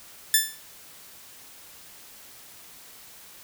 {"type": "tone with exponential decay", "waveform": "5% pulse", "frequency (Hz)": 1760, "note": "A6", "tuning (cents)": 0, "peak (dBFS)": -3, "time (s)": [0.34, 0.61], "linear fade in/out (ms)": 2, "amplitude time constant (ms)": 57, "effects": ["white hiss -48 dBFS RMS until 3.43 s"]}